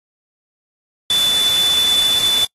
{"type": "tone in noise", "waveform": "sine", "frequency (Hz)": 3492, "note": "A7", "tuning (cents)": -14, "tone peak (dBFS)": -13, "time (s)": [1.1, 2.45], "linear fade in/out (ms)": 2, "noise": "white", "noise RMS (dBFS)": -23, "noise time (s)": [1.1, 2.45], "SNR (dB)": 7, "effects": ["noise-tail reverb RT60 0.1 s tail -25 dB re dry", "AAC 32 kbps"]}